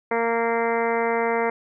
harmonic tone, 231.1 Hz, A#3, 15 cents flat, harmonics 1 / 2 / 3 / 4 / 5 / 6 / 7 / 8 / 9 / 10, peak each -31 / -23 / -28 / -27 / -34 / -34 / -36 / -35 / -31 / -41 dBFS, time 0.11-1.5 s, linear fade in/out 5 ms, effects none

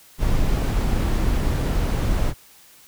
brown noise, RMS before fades -20 dBFS, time 0.18-2.34 s, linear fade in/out 50 ms, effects white hiss -50 dBFS RMS until 2.87 s

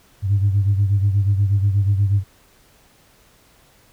sine beating tone pair, 98.8 / 107.1 Hz, G2 / A2, +14 / -46 cents, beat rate 8.3 Hz, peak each -14 / -21 dBFS, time 0.22-2.24 s, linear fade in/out 50 ms, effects tanh soft clip ceiling -9 dBFS + pink hiss -54 dBFS RMS until 3.92 s

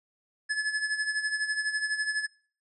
square tone with tremolo, 1716 Hz, A6, 44 cents flat, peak -25 dBFS, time 0.49-2.27 s, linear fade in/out 20 ms, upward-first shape sine, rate 12 Hz, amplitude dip 65%, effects noise-tail reverb RT60 0.5 s tail -24 dB re dry + resampled to 24000 Hz

